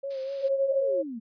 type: tone with vibrato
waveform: sine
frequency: 541 Hz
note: C#5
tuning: 42 cents flat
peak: -30 dBFS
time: 0.03-0.79 s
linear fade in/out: 10 ms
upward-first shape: sine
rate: 4.1 Hz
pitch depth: 47 cents each way
type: noise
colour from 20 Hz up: blue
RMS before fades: -42 dBFS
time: 0.1-0.49 s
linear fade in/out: 10 ms
type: tone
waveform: sine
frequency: 545 Hz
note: C#5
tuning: 29 cents flat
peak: -23 dBFS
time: 0.41-1.03 s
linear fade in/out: 20 ms
type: exponential sweep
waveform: sine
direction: down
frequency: 651 to 214.8 Hz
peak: -33 dBFS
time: 0.7-1.2 s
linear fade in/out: 20 ms
effects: resampled to 11025 Hz